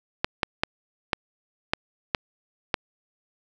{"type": "clicks", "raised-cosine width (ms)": 0.3, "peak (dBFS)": -5, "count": 7, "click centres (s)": [0.245, 0.432, 0.635, 1.132, 1.735, 2.148, 2.742], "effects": []}